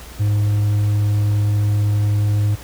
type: tone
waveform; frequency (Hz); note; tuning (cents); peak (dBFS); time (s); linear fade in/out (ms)
triangle; 103.83; G#2; 0; -12; 0.19-2.56; 20
effects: added 60 Hz sine -38 dBFS peak until 2.63 s + pink hiss -39 dBFS RMS until 2.63 s